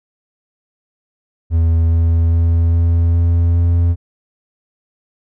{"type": "tone with pitch steps", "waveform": "triangle", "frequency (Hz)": [82.41, 83.03, 83.66, 84.29, 84.92, 85.56], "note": ["E2", "E2", "E2", "E2", "F2", "F2"], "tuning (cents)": [0, 13, 26, 39, -48, -35], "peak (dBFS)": -8, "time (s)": [1.5, 3.96], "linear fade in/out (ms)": 50, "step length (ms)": 410, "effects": []}